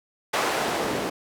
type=noise with band-pass filter sweep; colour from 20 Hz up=white; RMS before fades=-26 dBFS; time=0.33-1.1 s; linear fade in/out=10 ms; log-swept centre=750 to 300 Hz; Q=0.87; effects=none